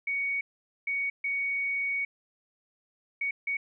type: tone bursts at uneven times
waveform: sine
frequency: 2236 Hz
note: C#7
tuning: 14 cents sharp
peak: -27 dBFS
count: 5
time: 0.07-0.41 / 0.87-1.1 / 1.24-2.05 / 3.21-3.31 / 3.47-3.57 s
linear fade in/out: 5 ms
effects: none